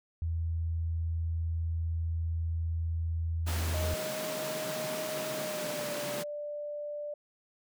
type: tone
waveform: sine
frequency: 82.41 Hz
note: E2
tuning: in tune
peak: -29 dBFS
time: 0.22-3.94 s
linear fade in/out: 0 ms
type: high-pass noise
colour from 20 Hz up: pink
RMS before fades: -38 dBFS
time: 3.46-6.24 s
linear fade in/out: 20 ms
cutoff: 130 Hz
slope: 96 dB/octave
type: tone with pitch glide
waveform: sine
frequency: 622.3 to 589.4 Hz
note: D#5 to D5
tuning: 0 to +6 cents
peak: -35 dBFS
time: 3.74-7.14 s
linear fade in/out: 5 ms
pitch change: -94 cents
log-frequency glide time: 5.35-5.94 s
effects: none